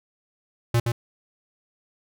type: tone with echo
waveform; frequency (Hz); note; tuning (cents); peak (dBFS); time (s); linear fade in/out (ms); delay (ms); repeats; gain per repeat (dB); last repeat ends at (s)
square; 117.9; A#2; +20; -18; 0.74-0.8; 5; 120; 1; -4; 0.92
effects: none